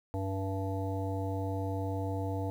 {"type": "harmonic tone", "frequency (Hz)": 96.5, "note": "G2", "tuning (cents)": -27, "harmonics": [1, 3, 5, 7, 9], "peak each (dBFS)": [-33, -38, -40, -41, -43], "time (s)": [0.14, 2.5], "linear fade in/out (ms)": 0, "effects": ["10-bit"]}